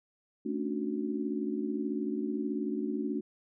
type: chord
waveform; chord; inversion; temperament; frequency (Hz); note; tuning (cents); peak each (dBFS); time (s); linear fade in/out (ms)
sine; D major seventh; second; just; 220.2 / 275.3 / 293.7 / 367.1; A3 / C#4 / D4 / F#4; +2 / -12 / 0 / -14; -35 / -37 / -35 / -37; 0.45-3.21; 10
effects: none